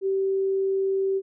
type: tone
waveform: sine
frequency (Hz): 386.9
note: G4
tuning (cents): -23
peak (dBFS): -21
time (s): 0.01-1.22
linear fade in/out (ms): 50
effects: none